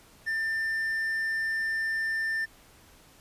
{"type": "tone", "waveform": "triangle", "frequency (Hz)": 1790, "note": "A6", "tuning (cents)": 29, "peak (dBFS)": -25, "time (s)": [0.26, 2.46], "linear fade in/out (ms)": 20, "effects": ["pink hiss -56 dBFS RMS until 3.2 s", "resampled to 32000 Hz"]}